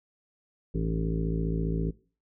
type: harmonic tone with a mistuned harmonic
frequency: 54.9 Hz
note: A1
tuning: 3 cents flat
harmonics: 1 / 2 / 3 / 4 / 5 / 6 / 7 / 8 / 9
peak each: -30 / -38 / -30 / -44 / -36 / -45 / -37 / -39 / -50 dBFS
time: 0.74-1.91 s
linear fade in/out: 10 ms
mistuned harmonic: 6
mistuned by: -77 cents
effects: noise-tail reverb RT60 0.4 s tail -21 dB re dry